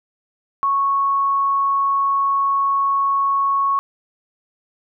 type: tone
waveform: sine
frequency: 1105 Hz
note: C#6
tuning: 6 cents flat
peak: -15 dBFS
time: 0.63-3.79 s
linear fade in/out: 0 ms
effects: none